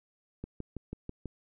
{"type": "click train", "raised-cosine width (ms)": 3, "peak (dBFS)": -25, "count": 6, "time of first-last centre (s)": [0.44, 1.257], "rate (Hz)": 6.12, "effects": []}